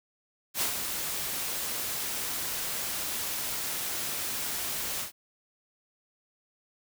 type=noise with ADSR envelope; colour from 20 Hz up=white; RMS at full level=-27 dBFS; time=0.54-5.12 s; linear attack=71 ms; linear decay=110 ms; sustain=-6 dB; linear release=110 ms; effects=none